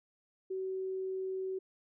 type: tone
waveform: sine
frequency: 378.3 Hz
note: F#4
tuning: 38 cents sharp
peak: -34 dBFS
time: 0.5-1.59 s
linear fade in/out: 10 ms
effects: none